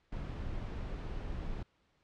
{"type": "noise", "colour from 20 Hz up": "brown", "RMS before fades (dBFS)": -39, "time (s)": [0.12, 1.63], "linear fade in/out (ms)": 5, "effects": ["pink hiss -73 dBFS RMS until 2.03 s", "low-pass 4000 Hz 12 dB/octave"]}